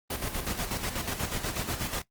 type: noise with tremolo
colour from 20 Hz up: pink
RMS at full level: -31 dBFS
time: 0.1-2.02 s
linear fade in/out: 5 ms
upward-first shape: square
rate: 8.2 Hz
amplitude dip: 55%
effects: noise-tail reverb RT60 0.1 s tail -17 dB re dry + Opus 24 kbps